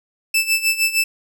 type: tone with tremolo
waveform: sawtooth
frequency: 2639 Hz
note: E7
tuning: 1 cent sharp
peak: -10 dBFS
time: 0.34-1.04 s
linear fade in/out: 5 ms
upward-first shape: sine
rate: 6.5 Hz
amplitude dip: 80%
effects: none